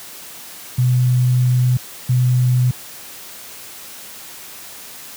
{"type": "tone bursts at uneven times", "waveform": "sine", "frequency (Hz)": 125.4, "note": "B2", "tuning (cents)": 27, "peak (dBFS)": -11, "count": 2, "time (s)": [[0.78, 1.77], [2.09, 2.71]], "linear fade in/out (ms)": 5, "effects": ["white hiss -36 dBFS RMS until 5.16 s", "high-pass 80 Hz 12 dB/octave"]}